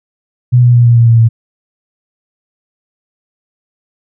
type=tone with pitch steps; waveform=sine; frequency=123.47 / 121.84 / 120.23 / 118.65 / 117.08 / 115.53 / 114.01 Hz; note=B2 / B2 / B2 / A#2 / A#2 / A#2 / A#2; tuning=0 / -23 / -46 / +31 / +8 / -15 / -38 cents; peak=-3 dBFS; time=0.52-1.29 s; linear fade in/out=20 ms; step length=110 ms; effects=none